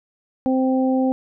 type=harmonic tone; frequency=260.6 Hz; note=C4; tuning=7 cents flat; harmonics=1 / 2 / 3; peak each=-17 / -23 / -27 dBFS; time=0.46-1.12 s; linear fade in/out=0 ms; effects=none